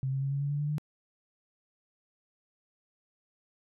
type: tone with pitch steps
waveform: sine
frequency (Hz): 132.8 / 135.12 / 137.48 / 139.89 / 142.33 / 144.82 / 147.35 / 149.93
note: C3 / C#3 / C#3 / C#3 / C#3 / D3 / D3 / D3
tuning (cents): +26 / -44 / -14 / +16 / +46 / -24 / +6 / +36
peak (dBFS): -28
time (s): 0.03-0.782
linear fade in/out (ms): 0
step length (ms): 94
effects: none